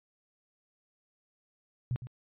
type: tone with echo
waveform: sine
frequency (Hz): 123.47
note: B2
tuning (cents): 0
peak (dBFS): -28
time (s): 1.91-1.96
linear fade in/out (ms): 0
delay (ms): 110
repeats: 1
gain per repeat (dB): -11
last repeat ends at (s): 2.07
effects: resampled to 8000 Hz